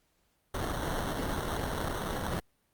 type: noise with sample-and-hold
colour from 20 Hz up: pink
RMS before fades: -33 dBFS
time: 0.54-2.4 s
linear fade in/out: 5 ms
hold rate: 2450 Hz
effects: pink hiss -73 dBFS RMS until 2.73 s + Opus 48 kbps